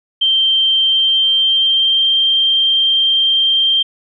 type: tone with pitch glide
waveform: sine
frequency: 3140 to 3165 Hz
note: G7 to G7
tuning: +2 to +16 cents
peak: -10 dBFS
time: 0.21-3.83 s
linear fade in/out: 10 ms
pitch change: +14 cents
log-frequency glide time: 0.79-2.14 s
effects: none